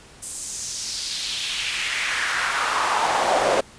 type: noise with high-pass filter sweep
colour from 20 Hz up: brown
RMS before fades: -24 dBFS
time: 0.22-3.61 s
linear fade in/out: 10 ms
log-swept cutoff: 8900 to 550 Hz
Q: 2.4
effects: pink hiss -47 dBFS RMS until 3.78 s + resampled to 22050 Hz